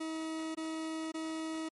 40% pulse tone bursts, 319.4 Hz, D#4, 45 cents sharp, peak -35 dBFS, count 3, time 0-1.69 s, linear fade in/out 10 ms, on 550 ms, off 20 ms, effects MP3 48 kbps

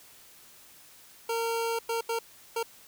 25% pulse tone bursts at uneven times, 459.4 Hz, A#4, 25 cents flat, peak -24 dBFS, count 4, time 1.29-1.79 / 1.89-2.01 / 2.09-2.19 / 2.56-2.63 s, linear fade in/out 5 ms, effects white hiss -54 dBFS RMS until 2.87 s

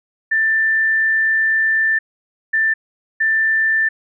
sine tone bursts at uneven times, 1776 Hz, A6, 16 cents sharp, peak -13 dBFS, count 3, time 0.31-1.99 / 2.53-2.74 / 3.2-3.89 s, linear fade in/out 10 ms, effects none

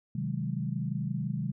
sine chord, Ab dominant seventh, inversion first, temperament just, 129.78 / 155.74 / 186.89 / 207.7 Hz, C3 / Eb3 / Gb3 / Ab3, -14 / +2 / +18 / 0 cents, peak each -34 / -34 / -36 / -37 dBFS, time 0.15-1.52 s, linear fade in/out 5 ms, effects none

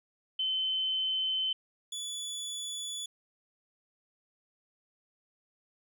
sine / 25% pulse tone pair in turn, 3063 / 3438 Hz, G7 / A7, -41 / -41 cents, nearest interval major second, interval 200 cents, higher second, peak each -28 / -32 dBFS, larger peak first, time 0.39-1.53 / 1.92-3.06 s, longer neither, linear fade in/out 5 ms, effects none

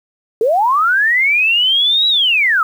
sine linear two-way sweep, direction up then down, 415.3 to 3917 to 1237 Hz, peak -10 dBFS, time 0.41-2.63 s, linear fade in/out 2 ms, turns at 2.08 s, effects 7-bit

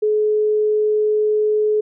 sine tone, 425.7 Hz, G#4, 43 cents sharp, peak -14 dBFS, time 0.02-1.81 s, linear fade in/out 10 ms, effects none

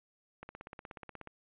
click train, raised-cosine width 0.5 ms, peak -30 dBFS, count 15, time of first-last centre 0.43-1.273 s, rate 16.6 Hz, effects resampled to 8000 Hz

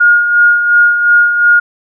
sine tone with tremolo, 1428 Hz, F6, 38 cents sharp, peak -3 dBFS, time 0-1.6 s, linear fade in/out 10 ms, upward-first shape sine, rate 2.8 Hz, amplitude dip 55%, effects none

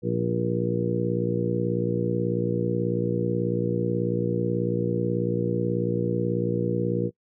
harmonic tone with a mistuned harmonic, 58.27 Hz, A#1, in tune, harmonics 2 / 3 / 4 / 5 / 6 / 7 / 8, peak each -29 / -28 / -33 / -34 / -30 / -34 / -29 dBFS, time 0.02-7.11 s, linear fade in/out 50 ms, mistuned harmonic 8, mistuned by +44 cents, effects noise-tail reverb RT60 0.1 s tail -25 dB re dry

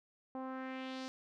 sawtooth tone with low-pass filter sweep, 261.1 Hz, C4, 3 cents flat, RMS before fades -43 dBFS, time 0.35-1.08 s, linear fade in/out 0 ms, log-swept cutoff 850 to 5600 Hz, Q 2, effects none

